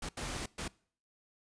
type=noise bursts at uneven times; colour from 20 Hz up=pink; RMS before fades=-39 dBFS; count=3; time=0.02-0.09 / 0.17-0.46 / 0.58-0.68 s; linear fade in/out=5 ms; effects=noise-tail reverb RT60 0.5 s tail -23 dB re dry + resampled to 22050 Hz